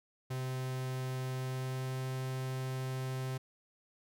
45% pulse tone with pitch glide, 129.5 to 130.48 Hz, C3 to C3, -17 to -4 cents, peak -35 dBFS, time 0.3-3.38 s, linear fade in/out 10 ms, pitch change +13 cents, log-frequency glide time 1.3-2.05 s, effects none

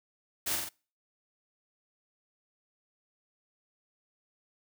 white noise with echo, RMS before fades -32 dBFS, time 0.46-0.56 s, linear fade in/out 10 ms, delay 44 ms, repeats 3, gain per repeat -3 dB, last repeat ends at 0.692 s, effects noise-tail reverb RT60 0.4 s tail -26 dB re dry

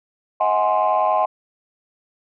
sine chord, Ab dominant seventh, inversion second, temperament equal with one note detuned, 632.8 / 740 / 830.6 / 1046.5 Hz, Eb5 / Gb5 / Ab5 / C6, +29 / 0 / 0 / 0 cents, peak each -20 dBFS, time 0.4-1.26 s, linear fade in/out 10 ms, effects tanh soft clip ceiling -9 dBFS

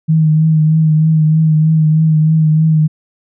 sine tone with vibrato, 157 Hz, D#3, 16 cents sharp, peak -7 dBFS, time 0.08-2.88 s, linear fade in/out 20 ms, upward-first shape triangle, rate 3.2 Hz, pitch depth 35 cents each way, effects none

